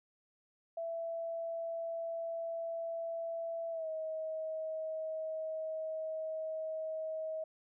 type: tone with pitch glide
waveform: sine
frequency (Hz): 665 to 634.6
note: E5 to D#5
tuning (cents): +15 to +34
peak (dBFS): -36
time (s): 0.77-7.44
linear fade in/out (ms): 5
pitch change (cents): -81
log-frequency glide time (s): 3.71-3.88
effects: none